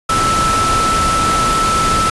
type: tone in noise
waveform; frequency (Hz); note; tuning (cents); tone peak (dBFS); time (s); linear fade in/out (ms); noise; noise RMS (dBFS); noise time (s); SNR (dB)
sine; 1318.5; E6; 0; -13; 0.09-2.1; 5; pink; -18; 0.09-2.1; +2
effects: resampled to 24000 Hz